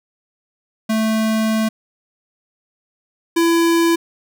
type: tone pair in turn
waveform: square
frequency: 220 / 335.1 Hz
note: A3 / E4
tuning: 0 / +29 cents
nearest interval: perfect fifth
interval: 729 cents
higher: second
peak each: -16 / -13 dBFS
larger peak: second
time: 0.89-1.69 / 3.36-3.96 s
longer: first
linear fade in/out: 10 ms
effects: none